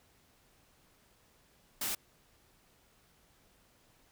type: noise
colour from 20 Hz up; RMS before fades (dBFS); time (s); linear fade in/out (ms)
white; -35; 1.81-1.95; 5
effects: pink hiss -67 dBFS RMS until 4.11 s